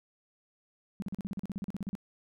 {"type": "tone bursts", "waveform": "sine", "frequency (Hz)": 196, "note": "G3", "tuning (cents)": 0, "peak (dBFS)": -32, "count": 16, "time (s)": [1, 1.952], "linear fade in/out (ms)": 0, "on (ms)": 22, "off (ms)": 40, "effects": []}